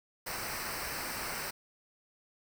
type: noise with comb filter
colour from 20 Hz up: pink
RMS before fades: -38 dBFS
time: 0.26-1.51 s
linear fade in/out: 10 ms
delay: 0.29 ms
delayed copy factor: -0.7
effects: none